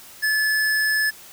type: tone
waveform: square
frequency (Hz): 1727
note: A6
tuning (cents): -33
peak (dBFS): -19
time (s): 0.22-1.11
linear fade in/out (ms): 20
effects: white hiss -44 dBFS RMS until 1.32 s